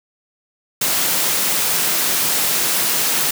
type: high-pass noise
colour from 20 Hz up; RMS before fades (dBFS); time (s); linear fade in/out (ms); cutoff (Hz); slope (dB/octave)
white; -18; 0.81-3.31; 5; 120; 96
effects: none